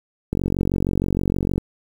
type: click train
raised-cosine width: 3 ms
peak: -8 dBFS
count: 59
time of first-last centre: 0.33-1.58 s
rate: 46.4 Hz
effects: 7-bit